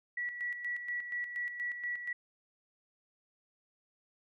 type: tone with tremolo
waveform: sine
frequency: 1941 Hz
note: B6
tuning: 31 cents flat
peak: -33 dBFS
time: 0.17-2.13 s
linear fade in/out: 5 ms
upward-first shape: square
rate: 4.2 Hz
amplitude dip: 55%
effects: none